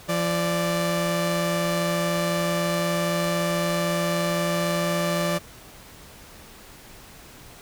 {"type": "tone pair together", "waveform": "sawtooth", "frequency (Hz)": [171.21, 587.3], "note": ["F3", "D5"], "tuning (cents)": [-34, 0], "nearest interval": "octave + major sixth", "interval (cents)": 2134, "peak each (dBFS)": -21, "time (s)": [0.08, 5.39], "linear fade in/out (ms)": 20, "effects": ["pink hiss -46 dBFS RMS until 7.61 s"]}